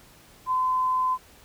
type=tone; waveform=sine; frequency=1023 Hz; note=C6; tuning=39 cents flat; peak=-21 dBFS; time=0.46-1.18 s; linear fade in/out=50 ms; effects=pink hiss -53 dBFS RMS until 1.44 s